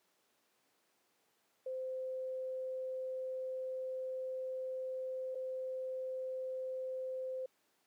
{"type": "tone with dropouts", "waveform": "sine", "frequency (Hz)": 518, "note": "C5", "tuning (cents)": -17, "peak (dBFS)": -37, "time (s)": [1.66, 7.46], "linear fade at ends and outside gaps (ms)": 5, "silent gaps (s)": [5.348, 5.353], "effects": ["pink hiss -75 dBFS RMS until 7.86 s", "high-pass 300 Hz 12 dB/octave"]}